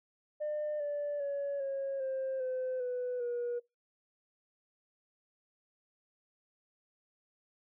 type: tone with pitch steps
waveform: sine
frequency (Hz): 601 / 582.2 / 564 / 546.4 / 529.3 / 512.7 / 496.7 / 481.2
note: D5 / D5 / C#5 / C#5 / C5 / C5 / B4 / B4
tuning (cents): +40 / -15 / +30 / -25 / +20 / -35 / +10 / -45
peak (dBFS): -31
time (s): 0.4-3.6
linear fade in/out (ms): 20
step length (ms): 400
effects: noise-tail reverb RT60 0.2 s tail -23 dB re dry + tanh soft clip ceiling -30 dBFS